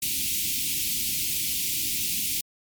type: band-stop noise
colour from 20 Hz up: white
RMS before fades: -27 dBFS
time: 0.02-2.41 s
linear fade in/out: 5 ms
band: 330 to 2300 Hz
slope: 48 dB/octave
effects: MP3 96 kbps